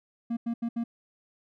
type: tone bursts at uneven times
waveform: triangle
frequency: 233.1 Hz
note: A#3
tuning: in tune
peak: -25 dBFS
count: 4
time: 0.3-0.37 / 0.46-0.54 / 0.62-0.69 / 0.76-0.84 s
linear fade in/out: 10 ms
effects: none